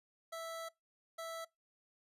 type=tone bursts at uneven times; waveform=25% pulse; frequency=658 Hz; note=E5; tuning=3 cents flat; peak=-38 dBFS; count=2; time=0.32-0.69 / 1.18-1.45 s; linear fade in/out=10 ms; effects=noise-tail reverb RT60 0.2 s tail -23 dB re dry + resampled to 32000 Hz